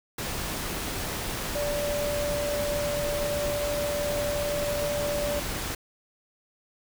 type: tone in noise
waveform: sine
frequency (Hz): 583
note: D5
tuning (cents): -13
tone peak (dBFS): -27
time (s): 1.55-5.4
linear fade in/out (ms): 5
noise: pink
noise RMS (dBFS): -32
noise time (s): 0.18-5.75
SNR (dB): +2
effects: none